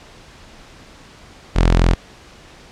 sawtooth tone, 42.87 Hz, F1, 31 cents flat, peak -7 dBFS, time 1.55-1.95 s, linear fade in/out 20 ms, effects pink hiss -43 dBFS RMS until 2.71 s + low-pass 6000 Hz 12 dB/octave

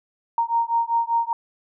sine beating tone pair, 926 / 931.1 Hz, A#5 / A#5, -12 / -2 cents, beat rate 5.1 Hz, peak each -22 dBFS, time 0.38-1.33 s, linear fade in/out 2 ms, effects none

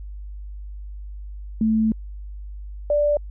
sine tone pair in turn, 220 / 587.3 Hz, A3 / D5, 0 / 0 cents, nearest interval octave + perfect fourth, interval 1700 cents, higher second, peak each -16 dBFS, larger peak neither, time 1.61-1.92 / 2.9-3.17 s, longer first, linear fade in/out 2 ms, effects added 50 Hz sine -32 dBFS peak until 3.3 s

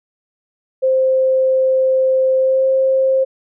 sine tone with pitch glide, 523.3 to 529.4 Hz, C5 to C5, 0 to +20 cents, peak -11 dBFS, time 0.82-3.25 s, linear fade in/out 20 ms, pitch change +20 cents, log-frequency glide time 2.38-2.66 s, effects none

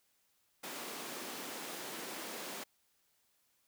pink high-pass noise, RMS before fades -44 dBFS, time 0.63-2.64 s, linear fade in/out 10 ms, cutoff 230 Hz, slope 24 dB/octave, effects white hiss -75 dBFS RMS until 3.67 s

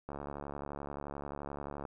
click train, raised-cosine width 1 ms, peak -27 dBFS, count 127, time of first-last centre 0.09-1.852 s, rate 71.5 Hz, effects none

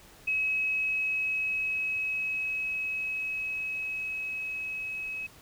sine tone with level ramp, 2560 Hz, D#7, 49 cents sharp, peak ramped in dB -25 to -33 dBFS, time 0.27-5.27 s, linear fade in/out 10 ms, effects pink hiss -54 dBFS RMS until 5.41 s

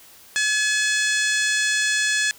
harmonic tone, 852 Hz, G#5, 44 cents sharp, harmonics 2 / 3 / 4 / 5 / 6 / 7 / 8 / 9 / 10, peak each -21 / -28 / -28 / -31 / -32 / -32 / -30 / -33 / -32 dBFS, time 0.36-2.31 s, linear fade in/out 0 ms, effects white hiss -48 dBFS RMS until 2.38 s

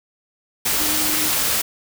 sine tone in noise, 307.6 Hz, D#4, 20 cents flat, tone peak -29 dBFS, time 0.79-1.29 s, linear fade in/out 10 ms, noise white, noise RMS -20 dBFS, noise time 0.65-1.62 s, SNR -12 dB, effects none

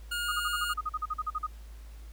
25% pulse tone, 1425 Hz, F6, 34 cents sharp, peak -27 dBFS, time 0.11-0.74 s, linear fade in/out 10 ms
sine tone bursts, 1244.5 Hz, D#6, in tune, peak -28 dBFS, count 15, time 0.28-1.468 s, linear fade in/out 10 ms, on 40 ms, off 42 ms
effects added 54 Hz sine -43 dBFS peak until 2.12 s + pink hiss -59 dBFS RMS until 2.12 s

